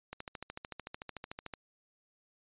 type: click train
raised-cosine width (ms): 0.3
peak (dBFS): -25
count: 20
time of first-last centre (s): 0.13-1.537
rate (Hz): 13.5
effects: resampled to 8000 Hz